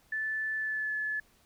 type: tone with pitch glide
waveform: sine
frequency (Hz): 1750 to 1721.9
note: A6 to A6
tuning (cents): -10 to -38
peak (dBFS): -30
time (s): 0.12-1.2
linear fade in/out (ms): 5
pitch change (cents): -28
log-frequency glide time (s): 0.57-0.94
effects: pink hiss -65 dBFS RMS until 1.45 s